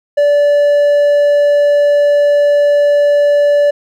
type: tone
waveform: triangle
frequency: 580 Hz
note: D5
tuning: 22 cents flat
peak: -5 dBFS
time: 0.17-3.71 s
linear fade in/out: 10 ms
effects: none